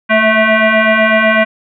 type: tone with frequency modulation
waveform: sine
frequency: 650 Hz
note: E5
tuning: 24 cents flat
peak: -7 dBFS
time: 0.09-1.45 s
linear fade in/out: 20 ms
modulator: 436 Hz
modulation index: 4
effects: none